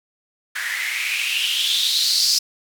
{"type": "noise with band-pass filter sweep", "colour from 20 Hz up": "blue", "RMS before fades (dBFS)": -21, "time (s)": [0.55, 2.39], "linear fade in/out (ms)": 10, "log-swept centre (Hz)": [1700, 5100], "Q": 6.5, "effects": []}